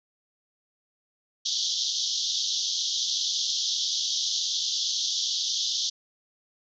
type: band-pass noise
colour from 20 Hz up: pink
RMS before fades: -28 dBFS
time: 1.45-5.9 s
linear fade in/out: 10 ms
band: 3200 to 6400 Hz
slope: 96 dB/octave
effects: none